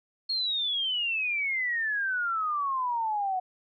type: exponential sweep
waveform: sine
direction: down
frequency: 4324 to 730 Hz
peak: -26 dBFS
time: 0.29-3.4 s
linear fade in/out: 10 ms
effects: none